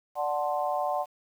sine chord, D dominant seventh, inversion none, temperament equal, 587.3 / 740 / 880 / 1046.5 Hz, D5 / F#5 / A5 / C6, 0 / 0 / 0 / 0 cents, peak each -31 / -29 / -34 / -34 dBFS, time 0.15-1.06 s, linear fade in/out 50 ms, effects 9-bit

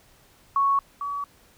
sine tone pair in turn, 1108.7 / 1136.6 Hz, C#6 / C#6, 0 / +43 cents, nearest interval unison, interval 43 cents, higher second, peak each -18 / -27 dBFS, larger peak first, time 0.56-0.79 / 1.01-1.24 s, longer neither, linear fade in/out 2 ms, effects pink hiss -57 dBFS RMS until 1.57 s

